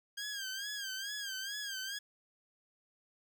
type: tone with vibrato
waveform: 15% pulse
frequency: 1608 Hz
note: G6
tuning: 44 cents sharp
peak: -32 dBFS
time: 0.17-1.99 s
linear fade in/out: 10 ms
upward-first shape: sine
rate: 2.3 Hz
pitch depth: 90 cents each way
effects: none